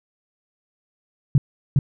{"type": "tone with echo", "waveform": "sine", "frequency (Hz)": 137.8, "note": "C#3", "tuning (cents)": -10, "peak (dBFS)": -10, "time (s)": [1.35, 1.38], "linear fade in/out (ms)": 2, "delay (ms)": 410, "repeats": 1, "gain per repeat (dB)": -2, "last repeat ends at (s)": 1.79, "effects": []}